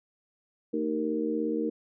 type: harmonic tone with a mistuned harmonic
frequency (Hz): 77.2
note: D#2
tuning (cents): -13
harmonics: 3 / 4 / 5 / 6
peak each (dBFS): -33 / -30 / -37 / -31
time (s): 0.73-1.7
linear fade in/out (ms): 10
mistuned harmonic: 3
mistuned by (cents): -45
effects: none

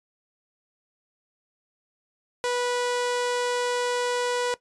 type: tone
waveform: sawtooth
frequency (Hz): 490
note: B4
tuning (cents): -14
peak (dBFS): -20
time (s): 2.44-4.54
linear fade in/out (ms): 0
effects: noise-tail reverb RT60 0.1 s tail -17 dB re dry + resampled to 22050 Hz

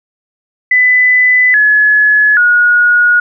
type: tone with pitch steps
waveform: sine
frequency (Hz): 2000 / 1701.3 / 1447.3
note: B6 / G#6 / F#6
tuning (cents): +21 / +41 / -39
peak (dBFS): -5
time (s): 0.71-3.2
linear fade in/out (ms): 5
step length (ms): 830
effects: none

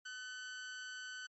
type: tone with amplitude modulation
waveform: sawtooth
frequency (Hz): 1510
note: F#6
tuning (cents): +35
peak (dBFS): -39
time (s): 0.05-1.27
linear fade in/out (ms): 10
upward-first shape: sine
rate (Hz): 248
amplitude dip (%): 40
effects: MP3 32 kbps

